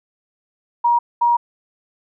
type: tone bursts at uneven times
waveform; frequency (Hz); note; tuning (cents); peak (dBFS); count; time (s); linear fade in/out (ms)
sine; 950; A#5; +33; -12; 2; 0.84-0.99 / 1.21-1.37; 10
effects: none